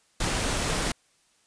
pink noise, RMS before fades -27 dBFS, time 0.2-0.92 s, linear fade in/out 5 ms, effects white hiss -65 dBFS RMS until 1.46 s + resampled to 22050 Hz

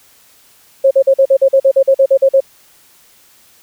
sine tone bursts, 540 Hz, C#5, 45 cents flat, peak -5 dBFS, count 14, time 0.84-2.405 s, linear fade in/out 10 ms, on 70 ms, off 45 ms, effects white hiss -48 dBFS RMS until 3.62 s

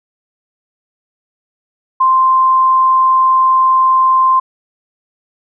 sine tone, 1045 Hz, C6, 2 cents flat, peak -7 dBFS, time 2-4.4 s, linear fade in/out 10 ms, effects none

